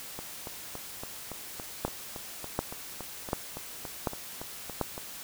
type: two click trains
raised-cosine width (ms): 1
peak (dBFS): -13 / -24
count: 5 / 18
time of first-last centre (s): 1.85-4.813 / 0.19-4.979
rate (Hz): 1.35 / 3.55
effects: white hiss -43 dBFS RMS until 5.23 s